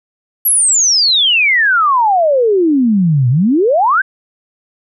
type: exponential two-way sweep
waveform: sine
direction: down then up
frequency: 11850 to 118.1 to 1637 Hz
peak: -8 dBFS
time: 0.45-4.02 s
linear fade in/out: 10 ms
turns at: 3.29 s
effects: none